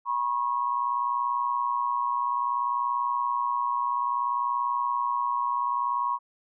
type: tone pair together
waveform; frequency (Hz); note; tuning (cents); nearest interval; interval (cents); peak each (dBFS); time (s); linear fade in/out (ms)
sine; 970 / 1090.6; B5 / C#6; -31 / -29; major second; 202; -27; 0.05-6.19; 50
effects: none